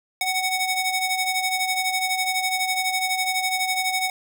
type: ring-modulated tone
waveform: sawtooth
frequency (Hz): 1490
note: F#6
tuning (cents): +12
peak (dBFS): -15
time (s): 0.21-4.1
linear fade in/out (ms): 2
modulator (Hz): 739
effects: none